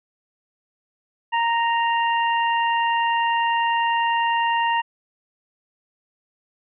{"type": "harmonic tone", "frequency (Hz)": 930, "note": "A#5", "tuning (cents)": -4, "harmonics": [1, 2, 3], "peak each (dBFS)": [-19, -26, -28], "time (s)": [1.32, 4.82], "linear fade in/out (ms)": 20, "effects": []}